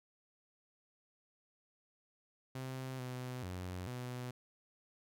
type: tone with pitch steps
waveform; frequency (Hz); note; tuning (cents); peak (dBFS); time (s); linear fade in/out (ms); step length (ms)
sawtooth; 130.5 / 126.4 / 91.1 / 124.6; C3 / B2 / F#2 / B2; -4 / +41 / -26 / +16; -37; 2.55-4.31; 5; 440
effects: none